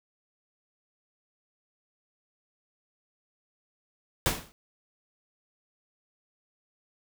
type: noise with exponential decay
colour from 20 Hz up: pink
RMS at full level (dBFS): -22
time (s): 4.26-4.52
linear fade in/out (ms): 0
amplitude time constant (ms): 56
effects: none